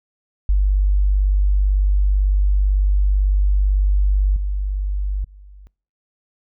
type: tone with level steps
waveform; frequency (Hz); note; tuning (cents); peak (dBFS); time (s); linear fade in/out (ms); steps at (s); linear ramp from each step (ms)
sine; 49; G1; 0; -12 / -18 / -38; 0.49-5.67; 0; 4.36 / 5.24; 5
effects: noise-tail reverb RT60 0.4 s tail -25 dB re dry